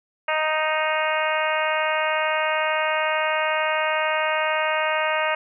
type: harmonic tone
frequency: 311.1 Hz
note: D#4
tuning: in tune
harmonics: 2 / 3 / 4 / 5 / 6 / 7 / 8 / 9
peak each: -25 / -27 / -28 / -29 / -30 / -30 / -31 / -32 dBFS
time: 0.28-5.35 s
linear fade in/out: 5 ms
effects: none